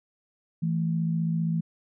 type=tone pair together; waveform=sine; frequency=164.81 / 220 Hz; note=E3 / A3; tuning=0 / 0 cents; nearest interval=perfect fourth; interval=500 cents; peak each=-24 / -32 dBFS; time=0.62-1.61 s; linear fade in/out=10 ms; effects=none